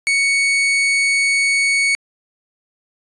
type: tone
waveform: 40% pulse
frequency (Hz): 2225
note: C#7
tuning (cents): +6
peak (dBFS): -13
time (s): 0.07-1.95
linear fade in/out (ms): 0
effects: resampled to 22050 Hz